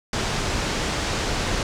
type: low-pass noise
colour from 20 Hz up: pink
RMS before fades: -25 dBFS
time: 0.13-1.63 s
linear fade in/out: 2 ms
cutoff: 7300 Hz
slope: 24 dB/octave
effects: none